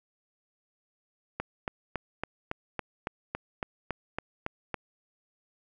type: click train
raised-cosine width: 0.5 ms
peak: -16 dBFS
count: 13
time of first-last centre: 1.4-4.743 s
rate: 3.59 Hz
effects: none